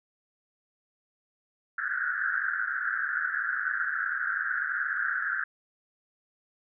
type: band-pass noise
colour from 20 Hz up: pink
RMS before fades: -30 dBFS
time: 1.78-5.44 s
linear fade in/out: 2 ms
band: 1400 to 1700 Hz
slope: 96 dB/octave
effects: none